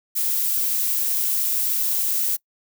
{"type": "noise", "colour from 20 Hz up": "violet", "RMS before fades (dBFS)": -22, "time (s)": [0.15, 2.37], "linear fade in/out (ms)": 20, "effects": ["noise-tail reverb RT60 0.1 s tail -24 dB re dry"]}